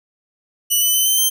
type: tone with pitch steps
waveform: 5% pulse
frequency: 2960 / 3001 / 3043 / 3086 / 3129 Hz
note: F#7 / F#7 / F#7 / G7 / G7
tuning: 0 / +24 / +48 / -28 / -4 cents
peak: -6 dBFS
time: 0.7-1.3 s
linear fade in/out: 20 ms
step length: 120 ms
effects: none